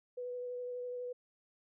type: tone with vibrato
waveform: sine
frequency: 493.7 Hz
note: B4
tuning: 1 cent flat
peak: -38 dBFS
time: 0.17-1.13 s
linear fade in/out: 10 ms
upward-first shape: sine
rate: 12 Hz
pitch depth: 12 cents each way
effects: none